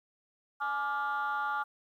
sine chord, D diminished, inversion second, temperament just, 845.8 / 1174.7 / 1409.6 Hz, Ab5 / D6 / F6, +31 / 0 / +16 cents, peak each -33 dBFS, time 0.6-1.64 s, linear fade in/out 20 ms, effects tanh soft clip ceiling -25 dBFS + 11-bit

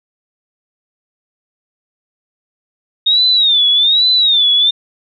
sine tone with vibrato, 3687 Hz, A#7, 20 cents flat, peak -8 dBFS, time 3.06-4.71 s, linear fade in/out 10 ms, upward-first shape sine, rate 1.2 Hz, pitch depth 150 cents each way, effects none

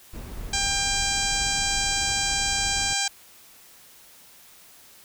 brown noise, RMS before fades -35 dBFS, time 0.13-2.94 s, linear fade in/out 10 ms
harmonic tone, 796 Hz, G5, 26 cents sharp, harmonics 1 / 2 / 3 / 4 / 5 / 6 / 7 / 8 / 9 / 10, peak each -32 / -32 / -32 / -32 / -32 / -32 / -32 / -32 / -32 / -32 dBFS, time 0.53-3.08 s, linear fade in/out 5 ms
effects white hiss -51 dBFS RMS until 5.04 s

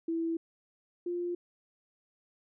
sine tone pair in turn, 330 / 350.2 Hz, E4 / F4, +2 / +5 cents, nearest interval minor second, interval 103 cents, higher second, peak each -29 / -31 dBFS, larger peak first, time 0.08-0.37 / 1.06-1.35 s, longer neither, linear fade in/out 5 ms, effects none

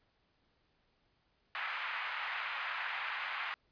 white band-pass noise, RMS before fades -39 dBFS, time 1.55-3.54 s, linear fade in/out 0 ms, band 890 to 2500 Hz, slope 24 dB/octave, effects pink hiss -75 dBFS RMS until 3.71 s + resampled to 11025 Hz

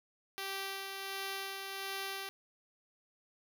5% pulse tone with tremolo, 390 Hz, G4, 9 cents flat, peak -26 dBFS, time 0.38-2.29 s, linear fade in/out 0 ms, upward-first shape sine, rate 1.4 Hz, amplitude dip 35%, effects none

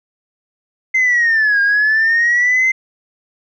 sine linear two-way sweep, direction down then up, 2082 to 1612 to 2082 Hz, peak -9 dBFS, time 0.94-2.72 s, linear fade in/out 10 ms, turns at 1.61 s, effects tanh soft clip ceiling -8 dBFS

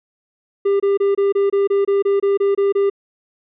triangle tone bursts, 398.2 Hz, G4, 27 cents sharp, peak -11 dBFS, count 13, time 0.65-2.9 s, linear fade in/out 10 ms, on 150 ms, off 25 ms, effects resampled to 8000 Hz

